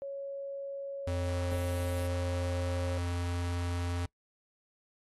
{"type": "tone with pitch glide", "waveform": "sine", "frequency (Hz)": [554.4, 538.9], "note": ["C#5", "C#5"], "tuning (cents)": [0, -49], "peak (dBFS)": -36, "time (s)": [0.02, 2.98], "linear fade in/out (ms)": 0, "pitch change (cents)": -49, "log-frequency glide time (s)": [1.04, 1.49]}
{"type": "tone", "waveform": "square", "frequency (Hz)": 87.5, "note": "F2", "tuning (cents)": 4, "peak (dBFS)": -32, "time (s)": [1.07, 4.06], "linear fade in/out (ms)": 5}
{"type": "noise", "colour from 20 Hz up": "violet", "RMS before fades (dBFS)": -45, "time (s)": [1.5, 2.08], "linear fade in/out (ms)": 20}
{"effects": ["noise-tail reverb RT60 0.1 s tail -24 dB re dry", "AAC 32 kbps"]}